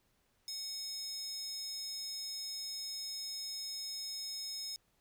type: tone with high-pass filter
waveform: square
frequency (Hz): 740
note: F#5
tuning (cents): 0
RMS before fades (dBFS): -42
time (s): 0.48-4.76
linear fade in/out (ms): 0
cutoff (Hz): 5300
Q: 6
effects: pink hiss -75 dBFS RMS until 5 s